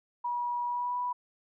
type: tone with pitch glide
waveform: sine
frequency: 966 to 983.5 Hz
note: B5 to B5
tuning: -39 to -7 cents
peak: -29 dBFS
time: 0.24-1.13 s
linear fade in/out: 10 ms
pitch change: +32 cents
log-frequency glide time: 0.66-0.96 s
effects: none